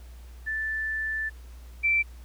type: tone pair in turn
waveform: sine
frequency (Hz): 1760 / 2338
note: A6 / D7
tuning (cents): 0 / -8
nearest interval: perfect fourth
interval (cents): 492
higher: second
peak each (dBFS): -27 / -20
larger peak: second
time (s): 0.46-1.3 / 1.83-2.03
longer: first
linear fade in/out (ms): 20
effects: added 60 Hz sine -42 dBFS peak until 2.24 s + pink hiss -57 dBFS RMS until 2.24 s